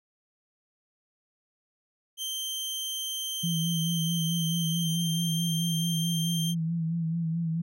sawtooth tone with pitch glide, 3136 to 3167 Hz, G7 to G7, 0 to +17 cents, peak -28 dBFS, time 2.17-6.55 s, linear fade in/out 50 ms, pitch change +17 cents, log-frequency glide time 4.61-5.3 s
sine tone with vibrato, 165.3 Hz, E3, 5 cents sharp, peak -26 dBFS, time 3.43-7.62 s, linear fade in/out 10 ms, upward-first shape sine, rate 4.6 Hz, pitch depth 44 cents each way
effects none

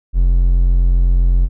triangle tone, 43.89 Hz, F1, 9 cents sharp, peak -7 dBFS, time 0.13-1.49 s, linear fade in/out 50 ms, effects none

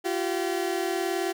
30% pulse tone pair together, 343.1 / 382.2 Hz, F4 / G4, -31 / -44 cents, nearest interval major second, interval 187 cents, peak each -26 dBFS, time 0.04-1.33 s, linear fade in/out 20 ms, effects none

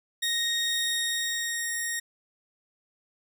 25% pulse tone pair together, 1864.7 / 3729 Hz, A#6 / A#7, 0 / 0 cents, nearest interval octave, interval 1200 cents, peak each -26 dBFS, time 0.22-2 s, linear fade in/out 10 ms, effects none

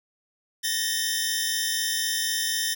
15% pulse tone cluster, 1768 / 1864 / 3071 / 5260 Hz, A6 / A#6 / G7 / E8, +8 / -1 / -36 / -5 cents, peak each -24 dBFS, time 0.63-2.75 s, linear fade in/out 20 ms, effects none

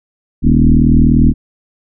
sine tone with frequency modulation, 138.59 Hz, C#3, in tune, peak -5 dBFS, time 0.42-1.34 s, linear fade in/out 50 ms, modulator 40.1 Hz, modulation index 3.6, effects none

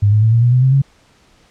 sine tone with pitch steps, 102.2 / 106.6 / 111.19 / 115.98 / 120.98 / 126.19 / 131.62 / 137.29 Hz, G#2 / G#2 / A2 / A#2 / B2 / B2 / C3 / C#3, -27 / +46 / +19 / -8 / -35 / +38 / +11 / -16 cents, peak -8 dBFS, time 0.02-0.82 s, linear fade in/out 10 ms, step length 100 ms, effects pink hiss -52 dBFS RMS until 1.5 s + low-pass 7000 Hz 12 dB/octave

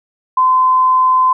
sine tone, 1027 Hz, C6, 33 cents flat, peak -8 dBFS, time 0.37-1.33 s, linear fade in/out 5 ms, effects none

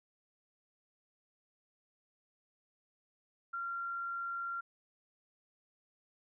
sine tone, 1379 Hz, F6, 22 cents flat, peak -36 dBFS, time 3.53-4.61 s, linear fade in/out 10 ms, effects none

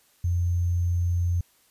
sine tone with sample-and-hold, 87.31 Hz, F2, in tune, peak -21 dBFS, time 0.24-1.41 s, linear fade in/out 5 ms, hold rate 6300 Hz, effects white hiss -62 dBFS RMS until 1.7 s + resampled to 32000 Hz

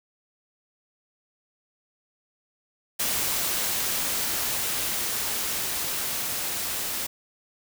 white noise with level ramp, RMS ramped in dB -26 to -30 dBFS, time 2.99-7.07 s, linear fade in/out 10 ms, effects none

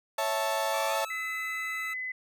35% pulse chord, A major, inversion first, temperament equal, 554.4 / 659.3 / 880 Hz, C#5 / E5 / A5, 0 / 0 / 0 cents, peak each -31 / -30 / -29 dBFS, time 0.18-1.05 s, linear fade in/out 5 ms
25% pulse tone with pitch glide, 1156 to 1305.1 Hz, D6 to E6, -28 to -18 cents, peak -34 dBFS, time 0.73-1.94 s, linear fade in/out 10 ms, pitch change +210 cents, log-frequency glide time 0.87-0.96 s
sine tone, 2020 Hz, B6, 39 cents sharp, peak -32 dBFS, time 1.1-2.12 s, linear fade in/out 5 ms
effects none

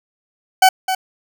40% pulse tone with echo, 754 Hz, F#5, 32 cents sharp, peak -6 dBFS, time 0.62-0.69 s, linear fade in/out 5 ms, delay 260 ms, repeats 1, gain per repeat -10 dB, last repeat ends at 0.95 s, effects none

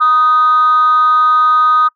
sine tone with frequency modulation, 1244.5 Hz, D#6, in tune, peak -6 dBFS, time 0-1.89 s, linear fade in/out 20 ms, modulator 279 Hz, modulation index 0.29, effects noise-tail reverb RT60 0.1 s tail -25 dB re dry + tanh soft clip ceiling -4 dBFS

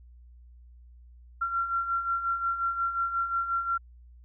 sine beating tone pair, 1365 / 1370.6 Hz, F6 / F6, -40 / -33 cents, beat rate 5.6 Hz, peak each -34 / -27 dBFS, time 1.41-3.78 s, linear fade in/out 10 ms, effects added 60 Hz sine -49 dBFS peak until 4.24 s

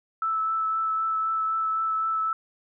sine tone with vibrato, 1313 Hz, E6, 7 cents flat, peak -23 dBFS, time 0.22-2.33 s, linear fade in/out 2 ms, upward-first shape triangle, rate 3.9 Hz, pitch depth 13 cents each way, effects none

